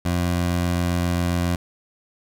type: tone with pitch glide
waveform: 20% pulse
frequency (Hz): 87.8 to 87.24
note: F2 to F2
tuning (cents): +10 to -1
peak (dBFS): -15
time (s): 0.05-1.56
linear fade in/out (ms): 5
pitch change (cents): -11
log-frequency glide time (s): 0.27-1.38
effects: none